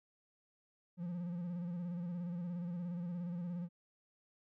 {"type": "tone with vibrato", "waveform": "triangle", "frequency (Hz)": 174.61, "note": "F3", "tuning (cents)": 0, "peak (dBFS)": -36, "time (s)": [0.97, 3.69], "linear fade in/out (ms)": 50, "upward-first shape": "square", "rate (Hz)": 17, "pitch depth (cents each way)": 45, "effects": []}